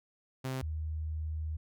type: tone pair in turn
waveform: sawtooth / sine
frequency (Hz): 130.9 / 78.15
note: C3 / D#2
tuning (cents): +1 / +8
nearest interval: major sixth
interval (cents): 893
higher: first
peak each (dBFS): -30 / -33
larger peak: first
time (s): 0.44-0.62 / 0.62-1.57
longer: second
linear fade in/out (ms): 10
effects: none